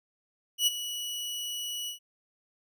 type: tone with ADSR envelope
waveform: sawtooth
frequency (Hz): 2936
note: F#7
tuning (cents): -14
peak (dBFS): -17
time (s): 0.58-1.99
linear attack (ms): 89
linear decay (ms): 22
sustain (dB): -13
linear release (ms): 110
effects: none